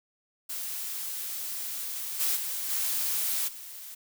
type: noise with level steps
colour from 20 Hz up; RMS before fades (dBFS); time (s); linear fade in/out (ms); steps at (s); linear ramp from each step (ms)
blue; -35 / -27 / -33 / -29 / -43; 0.49-3.95; 10; 2.19 / 2.35 / 2.69 / 3.47; 20
effects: none